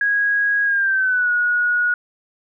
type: tone with pitch glide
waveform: sine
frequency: 1650 to 1453.1 Hz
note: G#6 to F#6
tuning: -12 to -32 cents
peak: -15 dBFS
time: 0.01-1.94 s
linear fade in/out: 2 ms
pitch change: -220 cents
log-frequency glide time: 0.64-1.31 s
effects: none